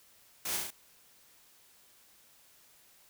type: noise with echo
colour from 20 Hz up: white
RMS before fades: -36 dBFS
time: 0.45-0.57 s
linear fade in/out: 5 ms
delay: 34 ms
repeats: 4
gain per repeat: -2 dB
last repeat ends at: 0.706 s
effects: white hiss -62 dBFS RMS until 3.09 s